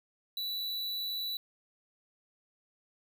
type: tone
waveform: square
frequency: 3951 Hz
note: B7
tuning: in tune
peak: -34 dBFS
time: 0.37-1.37 s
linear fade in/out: 2 ms
effects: none